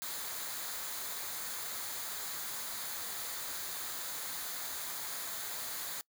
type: noise with comb filter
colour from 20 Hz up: white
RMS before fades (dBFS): -40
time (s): 0.02-6.01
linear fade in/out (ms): 0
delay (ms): 0.36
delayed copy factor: -0.5
effects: noise-tail reverb RT60 0.1 s tail -24 dB re dry